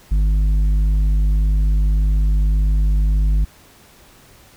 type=tone with tanh clipping; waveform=sine; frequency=50.9 Hz; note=G#1; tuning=34 cents flat; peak=-14 dBFS; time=0.11-3.45 s; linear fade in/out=10 ms; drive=7 dB; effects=pink hiss -48 dBFS RMS until 4.56 s